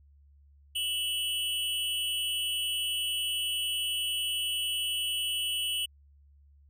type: tone with amplitude modulation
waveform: square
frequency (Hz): 2960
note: F#7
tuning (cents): 0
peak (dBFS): -26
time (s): 0.75-5.86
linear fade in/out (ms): 10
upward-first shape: sine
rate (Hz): 269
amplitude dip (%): 75
effects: added 71 Hz sine -56 dBFS peak until 6.69 s